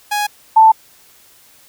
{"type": "tone pair in turn", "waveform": ["sawtooth", "sine"], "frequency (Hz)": [830.6, 883.9], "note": ["G#5", "A5"], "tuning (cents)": [0, 8], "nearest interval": "minor second", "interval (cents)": 108, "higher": "second", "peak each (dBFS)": [-12, -4], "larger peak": "second", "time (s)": [[0.11, 0.27], [0.56, 0.72]], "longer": "neither", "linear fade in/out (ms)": 10, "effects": ["white hiss -48 dBFS RMS until 1.68 s"]}